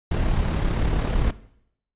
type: noise with amplitude modulation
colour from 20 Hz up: brown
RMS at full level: -20 dBFS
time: 0.11-1.31 s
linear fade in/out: 5 ms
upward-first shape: sine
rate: 35.4 Hz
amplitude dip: 40%
effects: noise-tail reverb RT60 0.7 s tail -17 dB re dry + resampled to 8000 Hz